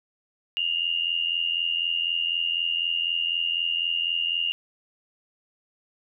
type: tone pair together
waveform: sine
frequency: 2794 / 2878 Hz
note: F7 / F#7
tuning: 0 / -49 cents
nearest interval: minor second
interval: 51 cents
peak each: -26 dBFS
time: 0.57-4.52 s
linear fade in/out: 0 ms
effects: none